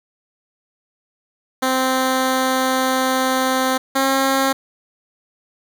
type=tone pair in turn; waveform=10% pulse; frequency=260.3 / 269 Hz; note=C4 / C4; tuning=-9 / +48 cents; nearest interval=minor second; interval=57 cents; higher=second; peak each=-8 / -7 dBFS; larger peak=second; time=1.62-3.78 / 3.95-4.53 s; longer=first; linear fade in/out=10 ms; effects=none